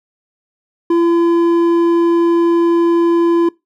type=tone with hard clipping; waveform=sine; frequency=339 Hz; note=E4; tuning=49 cents sharp; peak=-11 dBFS; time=0.9-3.49 s; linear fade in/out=5 ms; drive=6 dB; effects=noise-tail reverb RT60 0.2 s tail -23 dB re dry